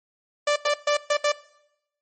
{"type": "tone bursts at uneven times", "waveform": "sawtooth", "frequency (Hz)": 587.3, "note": "D5", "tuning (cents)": 0, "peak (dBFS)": -15, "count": 5, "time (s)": [[0.47, 0.56], [0.65, 0.74], [0.87, 0.97], [1.1, 1.17], [1.24, 1.32]], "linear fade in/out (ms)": 5, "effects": ["noise-tail reverb RT60 0.8 s tail -19 dB re dry", "MP3 32 kbps"]}